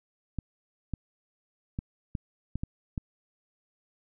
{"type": "clicks", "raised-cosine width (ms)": 5, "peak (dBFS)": -19, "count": 7, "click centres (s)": [0.387, 0.937, 1.789, 2.152, 2.556, 2.635, 2.978], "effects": []}